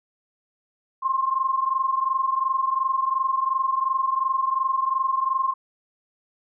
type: tone pair together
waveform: sine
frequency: 1055 / 1077.8 Hz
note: C6 / C#6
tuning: +14 / -49 cents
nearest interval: unison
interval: 37 cents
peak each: -22 / -25 dBFS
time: 1.02-5.54 s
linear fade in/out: 20 ms
effects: none